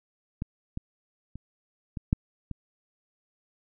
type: clicks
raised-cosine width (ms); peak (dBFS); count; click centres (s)
5; -18 / -20 / -27 / -21 / -9 / -22; 6; 0.421 / 0.774 / 1.356 / 1.972 / 2.129 / 2.513
effects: none